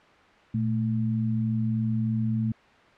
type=tone pair together; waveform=sine; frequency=116.8 / 220 Hz; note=A#2 / A3; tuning=+4 / 0 cents; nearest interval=major seventh; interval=1096 cents; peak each=-26 dBFS; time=0.54-2.52 s; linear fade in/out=5 ms; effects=white hiss -54 dBFS RMS until 2.97 s + low-pass 2000 Hz 12 dB/octave